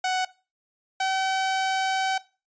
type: tone pair in turn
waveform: sawtooth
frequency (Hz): 744 / 763.6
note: F#5 / G5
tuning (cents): +9 / -46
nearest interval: unison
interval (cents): 45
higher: second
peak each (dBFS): -19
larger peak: neither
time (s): 0.04-0.25 / 1-2.18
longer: second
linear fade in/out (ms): 5
effects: noise-tail reverb RT60 0.3 s tail -18 dB re dry + resampled to 16000 Hz